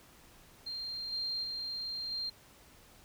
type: tone with level steps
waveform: sine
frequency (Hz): 4186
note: C8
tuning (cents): 0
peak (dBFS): -37 / -33 / -36 / -34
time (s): 0.66-2.3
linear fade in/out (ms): 10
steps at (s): 1.12 / 1.43 / 2.11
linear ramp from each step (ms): 10
effects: pink hiss -59 dBFS RMS until 3.04 s